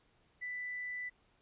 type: tone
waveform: sine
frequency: 1985 Hz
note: B6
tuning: 8 cents sharp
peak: -38 dBFS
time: 0.41-1.1 s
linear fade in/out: 20 ms
effects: pink hiss -71 dBFS RMS until 1.41 s + resampled to 8000 Hz